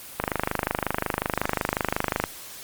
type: click train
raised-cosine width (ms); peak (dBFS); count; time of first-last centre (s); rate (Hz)
0.5; -7; 53; 0.2-2.239; 25.5
effects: white hiss -41 dBFS RMS until 2.63 s + Opus 24 kbps